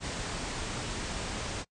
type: low-pass noise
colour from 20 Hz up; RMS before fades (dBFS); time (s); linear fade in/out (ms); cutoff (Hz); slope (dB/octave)
pink; -36; 0-1.65; 50; 8900; 96
effects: noise-tail reverb RT60 0.1 s tail -23 dB re dry

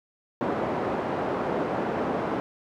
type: band-pass noise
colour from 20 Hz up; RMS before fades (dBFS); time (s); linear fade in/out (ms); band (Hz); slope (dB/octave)
pink; -28; 0.41-2.4; 0; 250 to 930; 12
effects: none

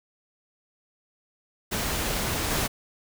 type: noise with level steps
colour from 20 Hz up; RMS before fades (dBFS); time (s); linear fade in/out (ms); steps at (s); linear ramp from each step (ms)
pink; -28 / -26; 1.71-2.68; 20; 2.5; 10
effects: none

